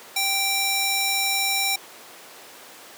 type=tone with high-pass filter; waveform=square; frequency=784 Hz; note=G5; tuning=in tune; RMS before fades=-23 dBFS; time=0.16-1.76 s; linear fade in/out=5 ms; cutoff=2100 Hz; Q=0.54; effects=pink hiss -43 dBFS RMS until 2.97 s + high-pass 400 Hz 12 dB/octave